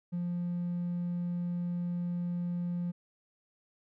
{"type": "tone", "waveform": "triangle", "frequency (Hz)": 175, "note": "F3", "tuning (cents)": 4, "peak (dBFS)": -28, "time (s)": [0.12, 2.92], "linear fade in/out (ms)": 20, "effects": ["tanh soft clip ceiling -26 dBFS"]}